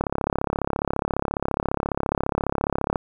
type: click train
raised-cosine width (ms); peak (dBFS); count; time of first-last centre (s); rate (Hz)
1; -8; 103; 0.01-2.958; 34.6
effects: 8-bit